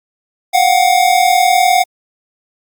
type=tone pair together; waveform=square; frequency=710 / 749.8 Hz; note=F5 / F#5; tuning=+28 / +23 cents; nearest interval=minor second; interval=95 cents; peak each=-12 dBFS; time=0.53-1.84 s; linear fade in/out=20 ms; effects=Opus 48 kbps